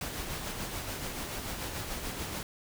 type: noise with tremolo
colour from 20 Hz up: pink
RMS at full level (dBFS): -36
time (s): 0.01-2.43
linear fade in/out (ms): 2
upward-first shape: sine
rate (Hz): 6.9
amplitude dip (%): 35
effects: none